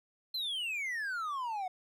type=exponential sweep; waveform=triangle; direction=down; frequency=4186 to 721 Hz; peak=-32 dBFS; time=0.34-1.68 s; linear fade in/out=5 ms; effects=none